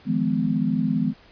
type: chord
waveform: sine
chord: F half-diminished seventh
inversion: third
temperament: just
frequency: 157.15 / 174.61 / 209.5 / 251.4 Hz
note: Eb3 / F3 / Ab3 / Cb4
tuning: +18 / 0 / +15 / +31 cents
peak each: -27 / -27 / -24 / -24 dBFS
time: 0.05-1.14 s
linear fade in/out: 50 ms
effects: pink hiss -52 dBFS RMS until 1.31 s + resampled to 11025 Hz